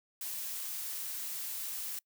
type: noise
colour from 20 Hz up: blue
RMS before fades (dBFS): -39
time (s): 0.21-1.99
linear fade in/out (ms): 2
effects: noise-tail reverb RT60 0.1 s tail -25 dB re dry